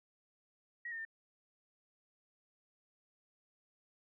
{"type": "tone with pitch steps", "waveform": "sine", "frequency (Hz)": [1903, 1825, 1801], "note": ["A#6", "A#6", "A6"], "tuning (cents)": [35, -37, 40], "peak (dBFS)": -40, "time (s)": [0.85, 1.051], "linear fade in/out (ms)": 5, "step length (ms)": 67, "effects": []}